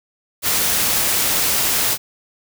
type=noise; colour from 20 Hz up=white; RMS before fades=-18 dBFS; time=0.42-1.98 s; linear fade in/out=50 ms; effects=none